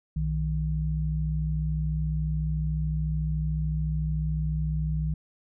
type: tone pair together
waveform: sine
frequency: 61.74 / 155.58 Hz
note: B1 / D#3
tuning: 0 / 0 cents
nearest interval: octave + major third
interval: 1600 cents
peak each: -28 / -27 dBFS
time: 0.16-5.14 s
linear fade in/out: 5 ms
effects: none